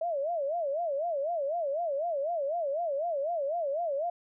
sine tone with vibrato, 619 Hz, D#5, 9 cents flat, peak -28 dBFS, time 0.01-4.1 s, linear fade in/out 5 ms, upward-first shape sine, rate 4 Hz, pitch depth 220 cents each way, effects none

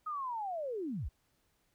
sine linear sweep, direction down, 1270 to 36.37 Hz, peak -35 dBFS, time 0.06-1.09 s, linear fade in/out 10 ms, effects pink hiss -75 dBFS RMS until 1.74 s

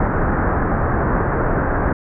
pink low-pass noise, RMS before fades -18 dBFS, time 0-1.93 s, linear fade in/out 5 ms, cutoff 1700 Hz, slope 48 dB/octave, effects none

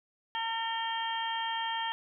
harmonic tone with a mistuned harmonic, 453.9 Hz, A#4, 46 cents flat, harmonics 2 / 3 / 4 / 5 / 6 / 7, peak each -33 / -45 / -38 / -48 / -44 / -37 dBFS, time 0.35-1.92 s, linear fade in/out 0 ms, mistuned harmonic 6, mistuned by +51 cents, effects none

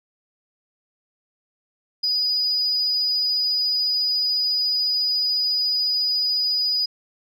sine tone, 4943 Hz, D#8, 12 cents flat, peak -18 dBFS, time 2.03-6.86 s, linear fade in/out 10 ms, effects tanh soft clip ceiling -14 dBFS

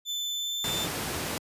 35% pulse tone with pitch glide, 3520 to 3555 Hz, A7 to A7, 0 to +17 cents, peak -28 dBFS, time 0.05-0.88 s, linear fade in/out 50 ms, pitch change +17 cents, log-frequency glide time 0.33-0.7 s
pink noise, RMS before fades -31 dBFS, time 0.64-1.38 s, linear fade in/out 2 ms
effects high-pass 100 Hz 12 dB/octave + resampled to 32000 Hz

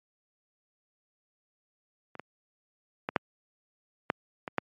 clicks, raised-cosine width 0.5 ms, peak -27 / -23 / -14 / -7 / -9 / -19 / -10 dBFS, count 7, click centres 2.153 / 2.196 / 3.089 / 3.162 / 4.101 / 4.478 / 4.583 s, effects high-pass 150 Hz 12 dB/octave + MP3 64 kbps

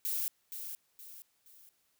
violet noise with echo, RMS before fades -34 dBFS, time 0.05-0.28 s, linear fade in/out 0 ms, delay 470 ms, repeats 3, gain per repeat -8 dB, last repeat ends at 1.69 s, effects white hiss -74 dBFS RMS until 1.99 s

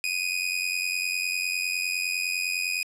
sawtooth tone with amplitude modulation, 2489 Hz, D#7, in tune, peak -19 dBFS, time 0.04-2.83 s, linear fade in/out 0 ms, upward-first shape sine, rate 89.9 Hz, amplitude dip 75%, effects low-pass 12000 Hz 12 dB/octave + 10-bit

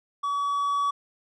triangle tone with level ramp, 1137 Hz, C#6, 44 cents sharp, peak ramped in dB -23 to -20 dBFS, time 0.23-0.91 s, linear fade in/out 10 ms, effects resampled to 24000 Hz

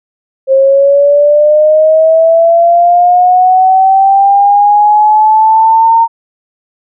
sine linear sweep, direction up, 531 to 920 Hz, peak -3 dBFS, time 0.47-6.08 s, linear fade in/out 50 ms, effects none

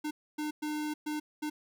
square tone bursts at uneven times, 302.2 Hz, D4, 50 cents sharp, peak -33 dBFS, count 5, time 0.04-0.11 / 0.38-0.51 / 0.62-0.94 / 1.06-1.2 / 1.42-1.5 s, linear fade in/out 10 ms, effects none

